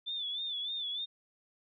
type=tone with vibrato; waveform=sine; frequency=3509 Hz; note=A7; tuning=5 cents flat; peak=-34 dBFS; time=0.06-1.06 s; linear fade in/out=20 ms; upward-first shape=sine; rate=3.3 Hz; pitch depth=78 cents each way; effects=none